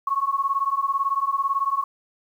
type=beating tone pair; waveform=sine; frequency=1091 / 1109 Hz; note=C#6 / C#6; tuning=-28 / 0 cents; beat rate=18 Hz; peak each=-24 / -23 dBFS; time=0.07-1.84 s; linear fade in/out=5 ms; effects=9-bit